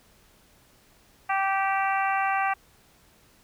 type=harmonic tone; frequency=389.2 Hz; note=G4; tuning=12 cents flat; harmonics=2 / 3 / 4 / 5 / 6 / 7; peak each=-25 / -29 / -31 / -33 / -35 / -36 dBFS; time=1.29-2.54 s; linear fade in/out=10 ms; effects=pink hiss -59 dBFS RMS until 3.43 s